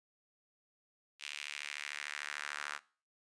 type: tone with high-pass filter sweep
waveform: sawtooth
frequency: 73.42 Hz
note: D2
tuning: in tune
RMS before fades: -43 dBFS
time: 1.19-2.8 s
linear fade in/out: 50 ms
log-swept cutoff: 2700 to 1400 Hz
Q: 2.4
effects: noise-tail reverb RT60 0.4 s tail -21 dB re dry + resampled to 22050 Hz